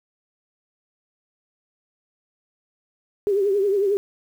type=tone with vibrato; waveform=sine; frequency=398.9 Hz; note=G4; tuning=30 cents sharp; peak=-17 dBFS; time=3.27-3.97 s; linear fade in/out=0 ms; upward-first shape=triangle; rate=11 Hz; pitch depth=94 cents each way; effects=8-bit